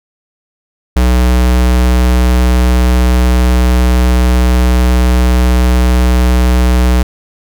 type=tone; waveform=square; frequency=61.8 Hz; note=B1; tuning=2 cents sharp; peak=-7 dBFS; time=0.96-7.03 s; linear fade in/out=5 ms; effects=none